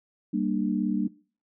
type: chord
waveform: sine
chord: G minor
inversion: none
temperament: equal with one note detuned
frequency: 196 / 233.1 / 298.3 Hz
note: G3 / Bb3 / D4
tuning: 0 / 0 / +27 cents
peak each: -28 dBFS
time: 0.33-1.08 s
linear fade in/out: 10 ms
effects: noise-tail reverb RT60 0.4 s tail -21 dB re dry